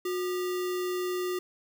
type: tone with sample-and-hold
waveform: sine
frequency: 362.5 Hz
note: F#4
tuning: 35 cents flat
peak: -28 dBFS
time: 0.05-1.39 s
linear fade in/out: 5 ms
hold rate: 1575 Hz
effects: none